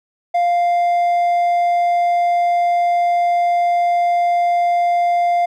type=tone with hard clipping; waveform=sine; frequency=698.5 Hz; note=F5; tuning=in tune; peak=-14 dBFS; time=0.34-5.46 s; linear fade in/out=10 ms; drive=3 dB; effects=none